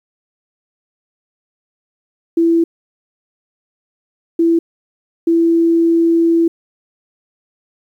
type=tone bursts at uneven times; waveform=sine; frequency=333.4 Hz; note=E4; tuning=20 cents sharp; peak=-9 dBFS; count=3; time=2.37-2.64 / 4.39-4.59 / 5.27-6.48 s; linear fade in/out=5 ms; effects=8-bit